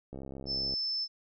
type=click train; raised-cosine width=2 ms; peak=-29 dBFS; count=42; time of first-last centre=0.13-0.738 s; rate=67.4 Hz
type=tone; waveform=sine; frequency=5274 Hz; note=E8; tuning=in tune; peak=-30 dBFS; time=0.46-1.08 s; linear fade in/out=50 ms
effects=none